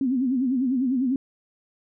sine tone with vibrato, 257.2 Hz, C4, 30 cents flat, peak -20 dBFS, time 0.01-1.16 s, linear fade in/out 2 ms, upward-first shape sine, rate 10 Hz, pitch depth 120 cents each way, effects none

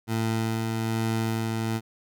20% pulse tone with tremolo, 112.4 Hz, A2, 37 cents sharp, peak -19 dBFS, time 0.07-1.81 s, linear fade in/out 50 ms, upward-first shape sine, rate 1.2 Hz, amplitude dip 25%, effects none

